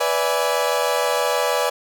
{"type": "chord", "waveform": "30% pulse", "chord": "E dominant seventh", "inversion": "second", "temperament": "equal with one note detuned", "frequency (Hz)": [493.9, 580.2, 659.3, 830.6], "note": ["B4", "D5", "E5", "G#5"], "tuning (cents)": [0, -21, 0, 0], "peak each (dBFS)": [-20, -20, -24, -23], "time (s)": [0, 1.7], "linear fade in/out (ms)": 10, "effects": []}